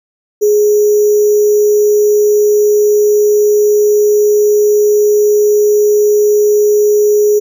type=tone with sample-and-hold; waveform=sine; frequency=418.1 Hz; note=G#4; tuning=12 cents sharp; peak=-6 dBFS; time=0.41-7.4 s; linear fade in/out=20 ms; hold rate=6300 Hz; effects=none